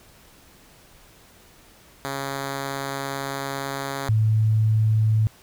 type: tone pair in turn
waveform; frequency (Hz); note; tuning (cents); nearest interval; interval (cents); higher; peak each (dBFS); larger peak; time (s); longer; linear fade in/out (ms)
5% pulse / sine; 137.7 / 109.29; C#3 / A2; -11 / -11; major third; 400; first; -16; neither; 2.05-4.09 / 4.09-5.27; first; 0
effects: pink hiss -52 dBFS RMS until 5.42 s